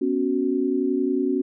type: chord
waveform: sine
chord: B suspended second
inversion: none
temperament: just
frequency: 246.9 / 277.8 / 370.4 Hz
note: B3 / C#4 / F#4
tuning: 0 / +4 / +2 cents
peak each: -26 / -23 / -24 dBFS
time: 0.01-1.42 s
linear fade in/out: 10 ms
effects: none